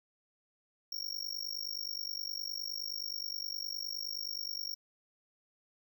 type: tone with amplitude modulation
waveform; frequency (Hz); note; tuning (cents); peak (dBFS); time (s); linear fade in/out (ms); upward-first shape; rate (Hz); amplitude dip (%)
square; 5540; F8; -15; -33; 0.92-4.75; 5; sine; 49.6; 100
effects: none